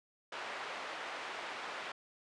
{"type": "band-pass noise", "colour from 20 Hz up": "pink", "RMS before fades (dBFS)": -43, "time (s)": [0.32, 1.92], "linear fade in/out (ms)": 5, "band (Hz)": [680, 2700], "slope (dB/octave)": 12, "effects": ["resampled to 22050 Hz"]}